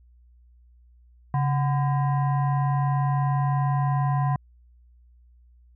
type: tone with frequency modulation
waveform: sine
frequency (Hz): 138.59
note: C#3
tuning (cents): 0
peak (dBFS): -20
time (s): 1.34-4.36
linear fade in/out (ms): 2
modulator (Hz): 877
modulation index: 0.65
effects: added 60 Hz sine -52 dBFS peak until 5.75 s